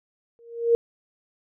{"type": "tone with exponential growth", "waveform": "sine", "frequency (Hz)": 466.6, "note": "A#4", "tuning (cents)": 2, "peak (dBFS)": -12, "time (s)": [0.39, 0.75], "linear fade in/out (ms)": 0, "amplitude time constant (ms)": 77, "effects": []}